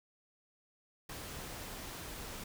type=noise; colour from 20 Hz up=pink; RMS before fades=-45 dBFS; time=1.09-2.44 s; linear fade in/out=5 ms; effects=none